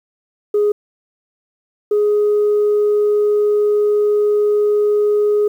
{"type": "tone pair in turn", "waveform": "sine", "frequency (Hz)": [415.3, 416.9], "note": ["G#4", "G#4"], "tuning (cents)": [0, 7], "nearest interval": "unison", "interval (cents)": 7, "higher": "second", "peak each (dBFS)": -10, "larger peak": "neither", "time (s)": [[0.54, 0.72], [1.91, 5.48]], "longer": "second", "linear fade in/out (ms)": 5, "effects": ["tanh soft clip ceiling -9 dBFS", "8-bit"]}